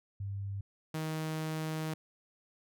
sine / sawtooth tone pair in turn, 99.2 / 157.47 Hz, G2 / D#3, +21 / +21 cents, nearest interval minor sixth, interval 800 cents, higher second, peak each -35 / -30 dBFS, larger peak second, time 0.2-0.61 / 0.94-1.94 s, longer second, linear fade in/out 5 ms, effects none

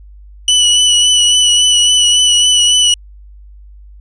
sawtooth tone with vibrato, 2960 Hz, F#7, in tune, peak -4 dBFS, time 0.48-2.94 s, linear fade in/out 2 ms, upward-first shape sine, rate 3.6 Hz, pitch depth 22 cents each way, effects added 50 Hz sine -34 dBFS peak until 4 s + resampled to 22050 Hz

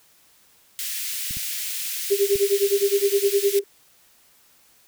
white high-pass noise, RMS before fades -29 dBFS, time 0.79-3.59 s, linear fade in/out 0 ms, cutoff 2000 Hz, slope 24 dB/octave
clicks, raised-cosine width 5 ms, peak -24 dBFS, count 3, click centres 1.309 / 1.37 / 2.357 s
sine tone with tremolo, 400 Hz, G4, 35 cents sharp, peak -14 dBFS, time 2.1-3.64 s, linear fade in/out 20 ms, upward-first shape sine, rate 9.7 Hz, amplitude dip 95%
effects white hiss -57 dBFS RMS until 4.87 s

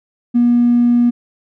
triangle tone with tanh clipping, 240.2 Hz, B3, 48 cents flat, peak -8 dBFS, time 0.34-1.11 s, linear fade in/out 20 ms, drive 1 dB, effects none

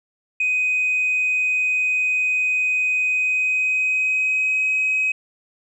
sine tone with pitch glide, 2505 to 2534 Hz, D#7 to D#7, +11 to +31 cents, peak -16 dBFS, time 0.4-5.12 s, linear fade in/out 5 ms, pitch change +20 cents, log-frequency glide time 3.06-4.64 s, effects tanh soft clip ceiling -14 dBFS

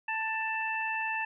harmonic tone, 885 Hz, A5, 10 cents sharp, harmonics 1 / 2 / 3, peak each -34 / -34 / -34 dBFS, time 0.08-1.25 s, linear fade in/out 5 ms, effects none

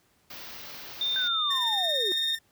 white band-stop noise, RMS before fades -42 dBFS, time 0.3-1.28 s, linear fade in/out 5 ms, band 5800 to 15000 Hz, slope 48 dB/octave
sine tone with pitch glide, 3614 to 3675 Hz, A7 to A#7, +46 to -25 cents, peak -25 dBFS, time 1.01-2.35 s, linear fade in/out 2 ms, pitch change +29 cents, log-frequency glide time 1.5-1.93 s
sine linear sweep, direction down, 1568 to 349.2 Hz, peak -30 dBFS, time 1.16-2.12 s, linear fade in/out 0 ms
sawtooth tone with tremolo, 1814 Hz, A#6, 48 cents flat, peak -29 dBFS, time 1.5-2.39 s, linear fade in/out 10 ms, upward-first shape sine, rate 18 Hz, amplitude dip 55%
effects pink hiss -66 dBFS RMS until 2.51 s + high-pass 60 Hz 12 dB/octave

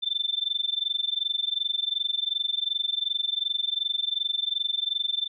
sine tone with amplitude modulation, 3551 Hz, A7, 15 cents sharp, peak -21 dBFS, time 0.02-5.28 s, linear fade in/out 20 ms, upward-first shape sine, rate 22.7 Hz, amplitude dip 95%, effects none

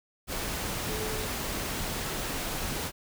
sine tone in noise, 432.4 Hz, A4, 30 cents flat, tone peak -36 dBFS, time 0.87-1.29 s, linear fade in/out 50 ms, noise pink, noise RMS -33 dBFS, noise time 0.27-2.92 s, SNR -6 dB, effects none

